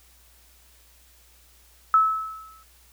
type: tone with exponential decay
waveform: sine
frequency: 1300 Hz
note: E6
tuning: 24 cents flat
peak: -12 dBFS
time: 1.94-2.63 s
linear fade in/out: 1 ms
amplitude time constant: 150 ms
effects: added 60 Hz sine -57 dBFS peak until 2.92 s + white hiss -57 dBFS RMS until 2.92 s